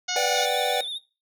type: harmonic tone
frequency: 727 Hz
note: F#5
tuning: 31 cents flat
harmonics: 1 / 2 / 3 / 4 / 5 / 6 / 7 / 8 / 9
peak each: -34 / -34 / -34 / -34 / -34 / -34 / -34 / -34 / -34 dBFS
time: 0.08-0.46 s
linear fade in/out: 10 ms
type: chord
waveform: square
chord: G major seventh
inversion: first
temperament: equal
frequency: 493.9 / 587.3 / 740 / 784 Hz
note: B4 / D5 / F#5 / G5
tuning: 0 / 0 / 0 / 0 cents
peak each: -29 dBFS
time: 0.16-0.81 s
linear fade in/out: 2 ms
type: tone with vibrato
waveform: triangle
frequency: 3600 Hz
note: A7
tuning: 39 cents sharp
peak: -28 dBFS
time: 0.34-0.99 s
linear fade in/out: 20 ms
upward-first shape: sine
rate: 13 Hz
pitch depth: 66 cents each way
effects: noise-tail reverb RT60 0.3 s tail -20 dB re dry